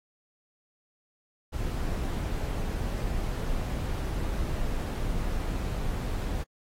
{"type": "noise", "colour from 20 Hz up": "brown", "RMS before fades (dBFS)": -30, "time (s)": [1.52, 6.44], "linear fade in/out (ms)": 20, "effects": ["AAC 48 kbps"]}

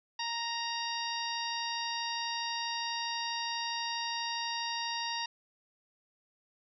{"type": "harmonic tone with a mistuned harmonic", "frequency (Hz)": 932.3, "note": "A#5", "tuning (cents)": 0, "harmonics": [1, 2, 3, 4, 5, 6], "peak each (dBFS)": [-37, -41, -41, -41, -41, -42], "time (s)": [0.19, 5.26], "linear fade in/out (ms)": 5, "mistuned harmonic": 5, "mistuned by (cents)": 25, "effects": []}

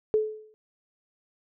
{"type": "tone with exponential decay", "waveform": "sine", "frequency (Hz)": 431.4, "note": "A4", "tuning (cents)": -34, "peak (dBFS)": -17, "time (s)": [0.14, 0.54], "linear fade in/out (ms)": 0, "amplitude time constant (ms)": 86, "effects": []}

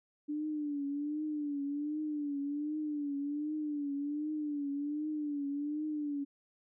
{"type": "tone with vibrato", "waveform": "sine", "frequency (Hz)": 293.7, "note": "D4", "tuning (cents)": 0, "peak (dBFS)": -33, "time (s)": [0.28, 6.25], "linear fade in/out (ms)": 20, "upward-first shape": "triangle", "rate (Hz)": 1.3, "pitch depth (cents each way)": 87, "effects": []}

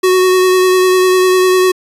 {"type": "tone with vibrato", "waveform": "square", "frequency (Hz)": 370, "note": "F#4", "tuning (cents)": 0, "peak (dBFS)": -8, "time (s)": [0.03, 1.72], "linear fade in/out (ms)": 10, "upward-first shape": "sine", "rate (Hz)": 10, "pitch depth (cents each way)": 16, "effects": ["resampled to 32000 Hz"]}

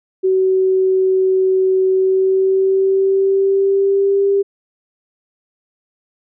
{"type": "tone with pitch glide", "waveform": "sine", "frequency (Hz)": [377.2, 397.1], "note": ["F#4", "G4"], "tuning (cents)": [33, 22], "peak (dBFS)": -11, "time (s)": [0.23, 4.43], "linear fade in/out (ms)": 20, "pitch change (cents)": 89, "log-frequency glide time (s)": [1.88, 4.29], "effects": []}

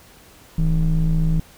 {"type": "ring-modulated tone", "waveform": "triangle", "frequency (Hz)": 66.6, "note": "C2", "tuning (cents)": 31, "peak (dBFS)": -10, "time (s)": [0.58, 1.4], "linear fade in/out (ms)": 5, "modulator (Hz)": 94.8, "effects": ["pink hiss -48 dBFS RMS until 1.57 s"]}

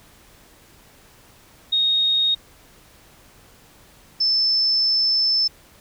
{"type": "tone pair in turn", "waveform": "sine", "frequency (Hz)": [3729, 5274], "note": ["A#7", "E8"], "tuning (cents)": [0, 0], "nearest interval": "tritone", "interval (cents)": 600, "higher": "second", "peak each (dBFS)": -16, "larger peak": "neither", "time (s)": [[1.72, 2.35], [4.2, 5.48]], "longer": "second", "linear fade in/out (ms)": 10, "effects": ["pink hiss -51 dBFS RMS until 5.8 s"]}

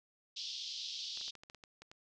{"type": "band-pass noise", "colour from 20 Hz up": "pink", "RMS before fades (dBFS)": -43, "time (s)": [0.36, 1.31], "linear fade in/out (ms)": 10, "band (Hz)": [3200, 5500], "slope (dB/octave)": 48}
{"type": "clicks", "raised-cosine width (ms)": 0.2, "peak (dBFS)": -35, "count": 10, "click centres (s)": [1.174, 1.212, 1.281, 1.353, 1.435, 1.499, 1.547, 1.638, 1.82, 1.915]}
{"effects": []}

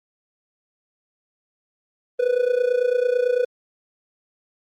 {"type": "tone with amplitude modulation", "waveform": "triangle", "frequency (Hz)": 493.9, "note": "B4", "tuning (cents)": 0, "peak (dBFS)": -12, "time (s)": [2.19, 3.45], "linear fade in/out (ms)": 10, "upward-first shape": "sine", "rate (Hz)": 29, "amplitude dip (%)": 80, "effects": ["Opus 32 kbps"]}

